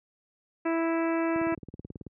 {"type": "harmonic tone", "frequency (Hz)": 329.6, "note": "E4", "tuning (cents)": 0, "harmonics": [1, 2, 3, 4, 5, 6, 7, 8], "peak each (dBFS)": [-26, -32, -36, -38, -40, -42, -43, -44], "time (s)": [0.65, 1.55], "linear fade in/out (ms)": 10}
{"type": "click train", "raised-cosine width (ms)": 3, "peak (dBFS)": -27, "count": 14, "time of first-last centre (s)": [1.36, 2.067], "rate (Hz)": 18.4}
{"effects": ["high-pass 80 Hz 12 dB/octave"]}